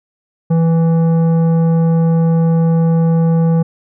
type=tone with tanh clipping; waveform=triangle; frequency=164.81 Hz; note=E3; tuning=in tune; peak=-11 dBFS; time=0.5-3.63 s; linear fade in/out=10 ms; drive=15 dB; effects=none